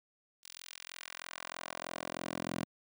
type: tone with high-pass filter sweep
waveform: 10% pulse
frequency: 43.18 Hz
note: F1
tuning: 19 cents flat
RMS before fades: -43 dBFS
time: 0.43-2.65 s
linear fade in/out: 10 ms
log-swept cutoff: 4400 to 200 Hz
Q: 0.94
effects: none